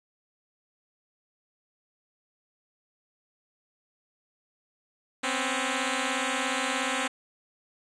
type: beating tone pair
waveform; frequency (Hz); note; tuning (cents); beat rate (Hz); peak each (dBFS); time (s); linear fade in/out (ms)
5% pulse; 253.6 / 270.6; B3 / C#4; +46 / -42; 17; -18; 5.23-7.08; 10
effects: resampled to 24000 Hz